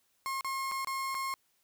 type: tone with dropouts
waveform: 35% pulse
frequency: 1075 Hz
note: C6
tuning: 47 cents sharp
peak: -31 dBFS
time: 0.26-1.34 s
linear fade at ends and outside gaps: 0 ms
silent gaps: 0.409-0.446 / 0.714-0.719 / 0.847-0.872 / 1.145-1.15 s
effects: white hiss -73 dBFS RMS until 1.63 s